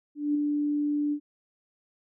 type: tone with ADSR envelope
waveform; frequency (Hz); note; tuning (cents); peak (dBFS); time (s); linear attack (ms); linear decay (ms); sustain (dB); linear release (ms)
sine; 293.6; D4; 0; -21; 0.15-1.2; 200; 4; -3; 76
effects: none